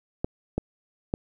clicks, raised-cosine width 2 ms, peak -12 dBFS, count 3, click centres 0.245 / 0.58 / 1.139 s, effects 9-bit

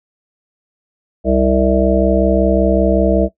harmonic tone, 65.3 Hz, C2, 3 cents flat, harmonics 1 / 3 / 5 / 7 / 9 / 10, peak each -17 / -17 / -17 / -17 / -17 / -17 dBFS, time 1.24-3.29 s, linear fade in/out 50 ms, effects noise-tail reverb RT60 0.1 s tail -17 dB re dry

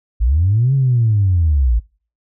sine linear two-way sweep, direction up then down, 50.3 to 138.59 to 52.6 Hz, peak -10 dBFS, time 0.2-1.8 s, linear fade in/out 20 ms, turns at 0.74 s, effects noise-tail reverb RT60 0.4 s tail -25 dB re dry + tanh soft clip ceiling -6 dBFS

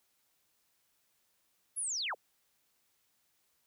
sine linear sweep, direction down, 11260 to 311.1 Hz, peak -33 dBFS, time 1.76-2.15 s, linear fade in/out 20 ms, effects white hiss -75 dBFS RMS until 3.66 s

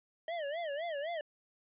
square tone with vibrato, 622.3 Hz, D#5, in tune, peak -36 dBFS, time 0.28-1.21 s, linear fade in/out 2 ms, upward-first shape sine, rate 3.9 Hz, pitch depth 190 cents each way, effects resampled to 8000 Hz + 13-bit

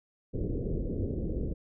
pink low-pass noise, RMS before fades -32 dBFS, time 0.33-1.54 s, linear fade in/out 20 ms, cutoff 500 Hz, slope 48 dB/octave, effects none

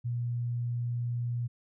sine tone, 120.1 Hz, B2, 48 cents flat, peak -29 dBFS, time 0.04-1.48 s, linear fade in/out 20 ms, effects none

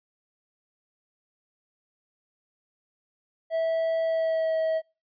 triangle tone with pitch glide, 653 to 641.8 Hz, E5 to E5, -17 to -46 cents, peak -21 dBFS, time 3.5-4.82 s, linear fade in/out 50 ms, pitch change -29 cents, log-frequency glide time 4.02-4.57 s, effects noise-tail reverb RT60 0.3 s tail -25 dB re dry + resampled to 11025 Hz

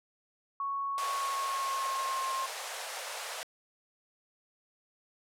sine tone with pitch glide, 1108.7 to 1066.6 Hz, C#6 to C6, 0 to +33 cents, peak -31 dBFS, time 0.6-2.46 s, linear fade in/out 2 ms, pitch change -67 cents, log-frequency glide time 0.99-2.27 s
pink high-pass noise, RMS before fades -39 dBFS, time 0.98-3.43 s, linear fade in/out 0 ms, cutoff 510 Hz, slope 48 dB/octave
effects low-pass 11000 Hz 12 dB/octave

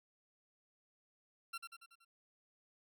20% pulse tone with echo, 1363 Hz, F6, 43 cents flat, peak -36 dBFS, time 1.53-1.58 s, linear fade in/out 10 ms, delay 94 ms, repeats 5, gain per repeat -5 dB, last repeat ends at 2.05 s, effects none

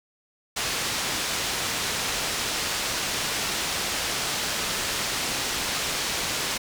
white low-pass noise, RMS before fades -28 dBFS, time 0.56-6.58 s, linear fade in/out 10 ms, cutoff 6100 Hz, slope 12 dB/octave, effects none

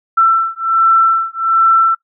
sine beating tone pair, 1338 / 1339.3 Hz, E6 / E6, +25 / +27 cents, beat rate 1.3 Hz, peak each -12 dBFS, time 0.17-1.95 s, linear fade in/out 10 ms, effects noise-tail reverb RT60 0.1 s tail -20 dB re dry

